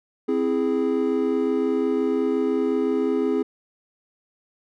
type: chord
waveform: triangle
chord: C augmented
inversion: none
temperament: equal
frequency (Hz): 261.6 / 329.6 / 415.3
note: C4 / E4 / G#4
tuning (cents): 0 / 0 / 0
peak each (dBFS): -22 / -24 / -21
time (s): 0.28-3.43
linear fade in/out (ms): 10
effects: none